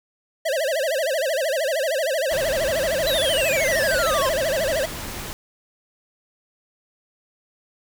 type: tone with vibrato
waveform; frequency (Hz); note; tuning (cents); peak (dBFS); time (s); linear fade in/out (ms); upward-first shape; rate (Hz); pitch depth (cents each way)
square; 587.3; D5; 0; -21; 0.45-4.86; 10; sine; 13; 220
type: noise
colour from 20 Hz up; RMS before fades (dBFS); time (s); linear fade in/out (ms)
pink; -32; 2.31-5.33; 0
type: exponential sweep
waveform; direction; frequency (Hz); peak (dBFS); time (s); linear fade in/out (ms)
square; down; 4044 to 1023; -23; 3.07-4.29; 0
effects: none